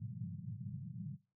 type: band-pass noise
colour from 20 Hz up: pink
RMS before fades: -45 dBFS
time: 0-1.17 s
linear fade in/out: 20 ms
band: 100 to 200 Hz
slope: 96 dB/octave
effects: noise-tail reverb RT60 0.3 s tail -18 dB re dry